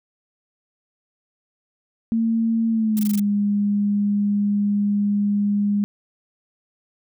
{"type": "tone with pitch glide", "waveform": "sine", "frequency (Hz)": [226.7, 204.3], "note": ["A#3", "G#3"], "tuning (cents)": [-48, -28], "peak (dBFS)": -17, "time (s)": [2.12, 5.84], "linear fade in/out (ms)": 0, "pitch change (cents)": -180, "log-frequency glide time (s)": [2.7, 3.18]}
{"type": "noise bursts", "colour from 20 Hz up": "blue", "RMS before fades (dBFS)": -31, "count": 6, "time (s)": [2.97, 3.196], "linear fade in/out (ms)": 0, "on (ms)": 21, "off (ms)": 20}
{"effects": []}